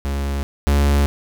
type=tone pair in turn; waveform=45% pulse; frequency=70 / 71.14 Hz; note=C#2 / C#2; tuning=+18 / +45 cents; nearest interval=unison; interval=27 cents; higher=second; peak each=-20 / -13 dBFS; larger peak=second; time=0.05-0.43 / 0.67-1.06 s; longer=second; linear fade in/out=0 ms; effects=none